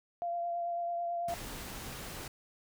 sine tone with vibrato, 690 Hz, F5, 21 cents flat, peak -32 dBFS, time 0.22-1.34 s, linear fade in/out 0 ms, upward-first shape triangle, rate 9.1 Hz, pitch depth 19 cents each way
pink noise, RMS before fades -43 dBFS, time 1.28-2.28 s, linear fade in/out 5 ms
effects none

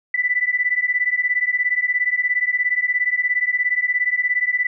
sine beating tone pair, 1975.5 / 1992.5 Hz, B6 / B6, 0 / +15 cents, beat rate 17 Hz, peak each -20 dBFS, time 0.14-4.67 s, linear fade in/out 5 ms, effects none

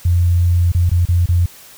sine tone with dropouts, 87.31 Hz, F2, in tune, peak -10 dBFS, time 0.05-1.46 s, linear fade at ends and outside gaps 5 ms, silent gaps 0.719-0.747 / 0.895-0.914 / 1.054-1.087 / 1.259-1.288 s, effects white hiss -41 dBFS RMS until 1.77 s

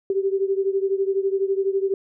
sine beating tone pair, 386.2 / 398.2 Hz, G4 / G4, -26 / +27 cents, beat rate 12 Hz, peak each -21 / -24 dBFS, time 0.1-1.94 s, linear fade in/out 2 ms, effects none

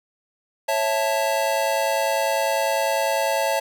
square chord, A major, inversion first, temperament just, 550 / 660 / 880 Hz, C#5 / E5 / A5, -14 / +2 / 0 cents, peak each -25 dBFS, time 0.68-3.6 s, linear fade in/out 10 ms, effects none

